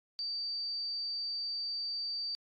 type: tone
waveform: sine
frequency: 4632 Hz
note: D8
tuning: 25 cents flat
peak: -34 dBFS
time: 0.19-2.35 s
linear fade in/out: 0 ms
effects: AAC 32 kbps